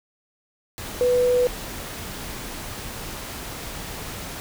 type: tone in noise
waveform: sine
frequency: 494.3 Hz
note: B4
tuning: 1 cent sharp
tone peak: -16 dBFS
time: 1.01-1.47 s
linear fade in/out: 0 ms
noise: pink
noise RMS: -34 dBFS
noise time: 0.78-4.4 s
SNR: +15 dB
effects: none